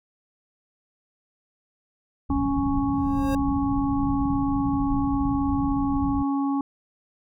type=low-pass noise; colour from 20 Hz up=pink; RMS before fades=-30 dBFS; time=2.29-6.23 s; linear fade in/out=10 ms; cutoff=220 Hz; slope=96 dB/octave
type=harmonic tone; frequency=277.2 Hz; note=C#4; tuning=in tune; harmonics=1 / 3 / 4; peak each=-22 / -32 / -34 dBFS; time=2.3-6.61 s; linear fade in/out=2 ms
type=tone with exponential growth; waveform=square; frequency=538 Hz; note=C5; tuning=48 cents sharp; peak=-28 dBFS; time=2.92-3.35 s; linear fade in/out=2 ms; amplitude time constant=92 ms
effects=none